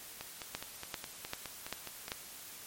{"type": "two click trains", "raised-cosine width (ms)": 0.2, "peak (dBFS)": [-23, -18], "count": [10, 5], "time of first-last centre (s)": [[0.21, 2.081], [0.55, 2.119]], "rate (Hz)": [4.81, 2.55], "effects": ["white hiss -49 dBFS RMS until 2.66 s", "MP3 64 kbps"]}